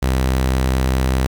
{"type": "tone", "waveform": "sawtooth", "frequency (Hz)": 64.9, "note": "C2", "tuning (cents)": -13, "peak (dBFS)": -11, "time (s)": [0.02, 1.27], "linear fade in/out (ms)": 10, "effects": ["7-bit"]}